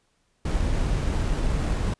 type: noise with sample-and-hold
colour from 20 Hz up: brown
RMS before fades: -24 dBFS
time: 0.45-1.94 s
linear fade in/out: 5 ms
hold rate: 8820 Hz
effects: pink hiss -69 dBFS RMS until 1.99 s + resampled to 22050 Hz